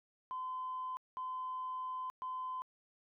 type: tone bursts at uneven times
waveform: sine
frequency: 1024 Hz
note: C6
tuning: 38 cents flat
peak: -37 dBFS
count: 3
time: 0.31-0.97 / 1.17-2.1 / 2.22-2.62 s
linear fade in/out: 0 ms
effects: tanh soft clip ceiling -33 dBFS